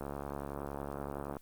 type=click train; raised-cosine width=1 ms; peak=-24 dBFS; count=97; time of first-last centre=0.01-1.368 s; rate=70.7 Hz; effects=white hiss -65 dBFS RMS until 1.41 s + Opus 24 kbps